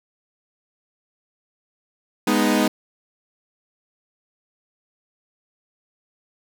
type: chord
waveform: sawtooth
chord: G# minor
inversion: none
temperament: equal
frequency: 207.7 / 246.9 / 311.1 Hz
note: G#3 / B3 / D#4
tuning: 0 / 0 / 0 cents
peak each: -17 dBFS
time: 2.27-2.68 s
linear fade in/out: 5 ms
effects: none